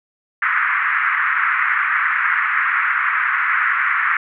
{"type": "band-pass noise", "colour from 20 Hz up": "pink", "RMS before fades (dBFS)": -18, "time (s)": [0.42, 4.17], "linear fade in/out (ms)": 5, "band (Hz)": [1200, 2100], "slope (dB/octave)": 48, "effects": []}